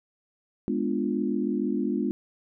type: chord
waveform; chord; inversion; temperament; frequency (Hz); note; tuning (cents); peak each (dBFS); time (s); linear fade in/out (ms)
sine; G# diminished seventh; none; equal; 207.7 / 246.9 / 293.7 / 349.2; G#3 / B3 / D4 / F4; 0 / 0 / 0 / 0; -29 / -29 / -30 / -31; 0.68-2.11; 0
effects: none